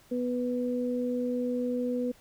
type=tone pair together; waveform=sine; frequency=246.9 / 493.8 Hz; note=B3 / B4; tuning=0 / 0 cents; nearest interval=octave; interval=1200 cents; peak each=-29 / -31 dBFS; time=0.11-2.12 s; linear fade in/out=10 ms; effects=pink hiss -59 dBFS RMS until 2.2 s